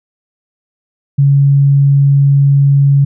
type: tone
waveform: sine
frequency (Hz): 140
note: C#3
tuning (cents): +18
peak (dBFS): -5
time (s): 1.18-3.05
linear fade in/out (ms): 10
effects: none